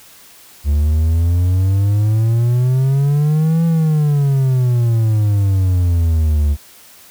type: exponential two-way sweep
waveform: triangle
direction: up then down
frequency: 71.2 to 167.3 to 71.2 Hz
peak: -9 dBFS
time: 0.64-6.57 s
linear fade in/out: 50 ms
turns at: 3.65 s
effects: white hiss -43 dBFS RMS until 7.1 s